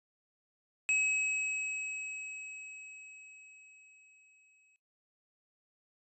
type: tone with exponential decay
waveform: square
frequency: 2560 Hz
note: D#7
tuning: 49 cents sharp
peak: -27 dBFS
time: 0.89-4.76 s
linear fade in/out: 0 ms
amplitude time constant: 840 ms
effects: noise-tail reverb RT60 0.3 s tail -24 dB re dry + resampled to 24000 Hz